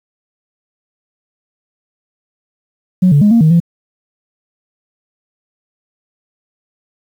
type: tone with pitch steps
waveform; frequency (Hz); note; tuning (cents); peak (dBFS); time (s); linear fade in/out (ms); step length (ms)
sine; 183.4 / 144.1 / 207.9 / 231.7 / 157.3 / 169.6; F#3 / D3 / G#3 / A#3 / D#3 / E3; -15 / -33 / +2 / -10 / +19 / +50; -4; 3.02-3.602; 10; 97
effects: tanh soft clip ceiling -2 dBFS + 7-bit